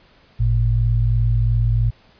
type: tone pair together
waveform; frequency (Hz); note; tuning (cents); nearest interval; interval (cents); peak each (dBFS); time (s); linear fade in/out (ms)
sine; 50.56 / 113.5; G#1 / A#2; -46 / -46; octave + major second; 1400; -18 / -16; 0.39-1.91; 20
effects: pink hiss -53 dBFS RMS until 2.19 s + resampled to 11025 Hz